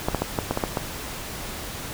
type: clicks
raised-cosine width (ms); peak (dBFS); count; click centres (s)
1; -8; 8; 0.085 / 0.147 / 0.22 / 0.388 / 0.51 / 0.574 / 0.638 / 0.772
effects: pink hiss -34 dBFS RMS until 1.93 s